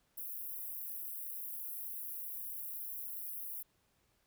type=high-pass noise; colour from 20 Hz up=white; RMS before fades=-43 dBFS; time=0.17-3.63 s; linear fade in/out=10 ms; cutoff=11000 Hz; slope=48 dB/octave; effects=pink hiss -75 dBFS RMS until 4.26 s